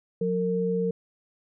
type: tone pair together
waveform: sine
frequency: 180.72 / 457.5 Hz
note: F#3 / A#4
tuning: -40 / -32 cents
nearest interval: octave + major third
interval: 1608 cents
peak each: -27 / -25 dBFS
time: 0.21-0.91 s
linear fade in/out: 5 ms
effects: none